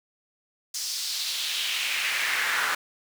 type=noise with high-pass filter sweep; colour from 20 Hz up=brown; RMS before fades=-28 dBFS; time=0.74-2.75 s; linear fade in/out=5 ms; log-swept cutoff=5700 to 1400 Hz; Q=2.4; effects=none